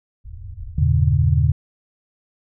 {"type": "low-pass noise", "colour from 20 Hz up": "white", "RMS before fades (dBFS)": -34, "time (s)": [0.24, 1.29], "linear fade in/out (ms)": 20, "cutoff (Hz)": 110, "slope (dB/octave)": 96}
{"type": "chord", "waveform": "sine", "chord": "E diminished seventh", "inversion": "none", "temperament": "just", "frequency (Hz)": [82.41, 98.89, 118.67, 142.4], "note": ["E2", "G2", "Bb2", "Db3"], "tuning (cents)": [0, 16, 31, 47], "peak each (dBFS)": [-17, -22, -20, -18], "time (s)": [0.78, 1.52], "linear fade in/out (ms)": 5}
{"effects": []}